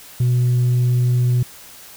sine tone, 123.47 Hz, B2, in tune, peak -11 dBFS, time 0.2-1.43 s, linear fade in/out 5 ms, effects tanh soft clip ceiling -12 dBFS + white hiss -41 dBFS RMS until 1.96 s

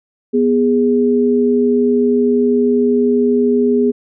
sine tone pair together, 245.5 / 412.9 Hz, B3 / G#4, -10 / -10 cents, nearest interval major sixth, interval 900 cents, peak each -13 dBFS, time 0.33-3.92 s, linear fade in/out 20 ms, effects none

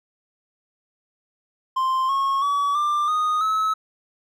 triangle tone with pitch steps, 1046.5 / 1091.6 / 1138.6 / 1187.6 / 1238.8 / 1292.1 Hz, C6 / C#6 / C#6 / D6 / D#6 / E6, 0 / -27 / +46 / +19 / -8 / -35 cents, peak -17 dBFS, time 1.76-3.74 s, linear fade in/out 10 ms, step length 330 ms, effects none

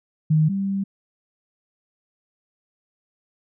sine tone pair in turn, 155.56 / 195.99 Hz, D#3 / G3, 0 / 0 cents, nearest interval major third, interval 400 cents, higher second, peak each -14 / -21 dBFS, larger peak first, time 0.3-0.49 / 0.49-0.84 s, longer second, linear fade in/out 10 ms, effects none

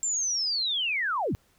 sine linear sweep, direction down, 7420 to 54.6 Hz, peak -25 dBFS, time 0.03-1.35 s, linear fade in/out 0 ms, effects pink hiss -65 dBFS RMS until 1.58 s

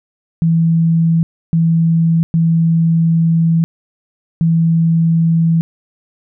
sine tone bursts at uneven times, 164.81 Hz, E3, in tune, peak -9 dBFS, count 4, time 0.42-1.23 / 1.53-2.23 / 2.34-3.64 / 4.41-5.61 s, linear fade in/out 0 ms, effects none

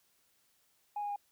sine tone with pitch steps, 828 / 821.3 / 814.7 Hz, G#5 / G#5 / G#5, -5 / -20 / -33 cents, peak -33 dBFS, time 0.96-1.161 s, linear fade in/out 5 ms, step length 67 ms, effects tanh soft clip ceiling -30 dBFS + white hiss -72 dBFS RMS until 1.31 s

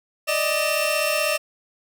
sawtooth tone cluster, 592 / 628 / 2703 Hz, D5 / D#5 / E7, +14 / +16 / +43 cents, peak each -21 dBFS, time 0.27-1.38 s, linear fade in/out 20 ms, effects none

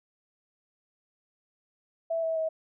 sine tone with pitch steps, 659.3 / 649.5 / 639.8 Hz, E5 / E5 / D#5, 0 / -26 / +48 cents, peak -26 dBFS, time 2.1-2.49 s, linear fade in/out 10 ms, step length 130 ms, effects none

